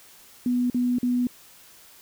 sine tone bursts, 246.3 Hz, B3, 5 cents flat, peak -20 dBFS, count 3, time 0.46-1.27 s, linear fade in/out 2 ms, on 240 ms, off 45 ms, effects white hiss -51 dBFS RMS until 2.01 s

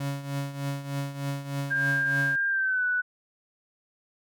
35% pulse tone with tremolo, 140 Hz, C#3, 18 cents sharp, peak -25 dBFS, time 0-2.36 s, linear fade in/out 5 ms, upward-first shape triangle, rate 3.3 Hz, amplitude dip 75%
sine tone with pitch glide, 1600 to 1484.3 Hz, G6 to F#6, +35 to +5 cents, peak -23 dBFS, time 1.7-3.02 s, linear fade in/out 20 ms, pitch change -130 cents, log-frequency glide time 2.48-2.85 s
effects none

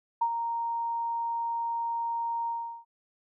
sine tone with ADSR envelope, 930 Hz, A#5, 4 cents flat, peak -21 dBFS, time 0.21-2.85 s, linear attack 9 ms, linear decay 66 ms, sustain -7 dB, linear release 370 ms, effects none

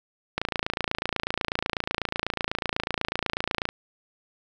click train, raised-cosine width 0.3 ms, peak -9 dBFS, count 94, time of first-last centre 0.38-3.69 s, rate 28.1 Hz, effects none

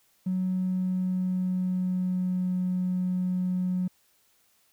triangle tone with pitch glide, 185 to 182.45 Hz, F#3 to F#3, 0 to -24 cents, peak -21 dBFS, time 0.26-3.88 s, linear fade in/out 10 ms, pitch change -24 cents, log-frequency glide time 0.45-2.6 s, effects tanh soft clip ceiling -22 dBFS + white hiss -66 dBFS RMS until 4.72 s

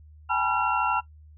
sine tone cluster, 789 / 861 / 974 / 1365 / 2743 Hz, G5 / A5 / B5 / F6 / F7, +11 / -38 / -24 / -40 / -32 cents, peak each -31 / -29 / -28 / -25 / -32 dBFS, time 0.29-1.01 s, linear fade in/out 20 ms, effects noise-tail reverb RT60 0.1 s tail -18 dB re dry + added 76 Hz sine -47 dBFS peak until 1.37 s

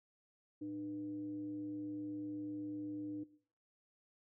sine tone with frequency modulation, 302 Hz, D4, 48 cents sharp, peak -40 dBFS, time 0.61-3.24 s, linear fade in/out 10 ms, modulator 188 Hz, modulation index 0.3, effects noise-tail reverb RT60 0.5 s tail -17 dB re dry

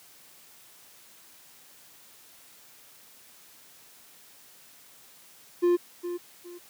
triangle tone with echo, 350.8 Hz, F4, 8 cents sharp, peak -17 dBFS, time 5.62-5.77 s, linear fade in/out 20 ms, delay 410 ms, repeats 2, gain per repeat -11 dB, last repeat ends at 6.59 s, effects white hiss -54 dBFS RMS until 6.69 s + high-pass 100 Hz 12 dB/octave

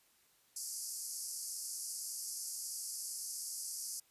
white band-pass noise, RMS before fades -43 dBFS, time 0.56-4 s, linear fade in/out 5 ms, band 4700 to 12000 Hz, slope 96 dB/octave, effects white hiss -70 dBFS RMS until 4.1 s + resampled to 32000 Hz

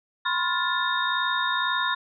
sine tone cluster, 1005 / 1067 / 1412 / 1750 / 3698 Hz, B5 / C6 / F6 / A6 / A#7, +30 / +34 / +19 / -10 / -15 cents, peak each -29 dBFS, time 0.25-1.95 s, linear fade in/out 10 ms, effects none

